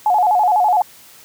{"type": "tone with vibrato", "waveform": "sine", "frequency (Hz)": 784, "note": "G5", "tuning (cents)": 0, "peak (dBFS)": -11, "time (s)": [0.06, 0.82], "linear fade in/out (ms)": 2, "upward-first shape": "square", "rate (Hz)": 12, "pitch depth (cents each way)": 140, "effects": ["white hiss -44 dBFS RMS until 1.24 s", "high-pass 60 Hz 12 dB/octave"]}